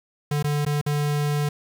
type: tone with dropouts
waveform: square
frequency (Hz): 146.83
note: D3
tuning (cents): 0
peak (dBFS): -22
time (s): 0.31-1.49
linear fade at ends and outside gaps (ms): 5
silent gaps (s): 0.427-0.442 / 0.651-0.663 / 0.814-0.862
effects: 8-bit